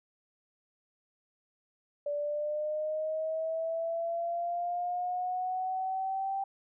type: linear sweep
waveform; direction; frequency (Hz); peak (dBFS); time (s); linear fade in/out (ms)
sine; up; 579 to 784; -30; 2.06-6.44; 5
effects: none